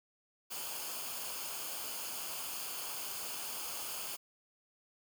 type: noise with comb filter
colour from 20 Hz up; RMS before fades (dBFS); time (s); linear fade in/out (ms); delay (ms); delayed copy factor
white; -41; 0.5-4.17; 20; 0.52; -0.6
effects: none